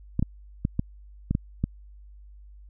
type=clicks; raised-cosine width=5 ms; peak=-11 dBFS; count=7; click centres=0.194 / 0.226 / 0.651 / 0.794 / 1.31 / 1.351 / 1.64 s; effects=added 50 Hz sine -45 dBFS peak until 2.69 s